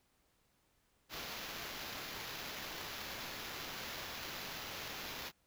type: noise with sample-and-hold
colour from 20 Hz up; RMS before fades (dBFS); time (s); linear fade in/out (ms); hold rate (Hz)
violet; -45; 1.09-5.32; 50; 8820
effects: pink hiss -75 dBFS RMS until 5.46 s